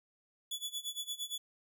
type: tone with tremolo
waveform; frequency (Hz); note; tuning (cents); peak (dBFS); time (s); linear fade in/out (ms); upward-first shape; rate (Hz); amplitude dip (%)
sawtooth; 3427; A7; -46; -32; 0.51-1.38; 5; sine; 8.7; 90
effects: none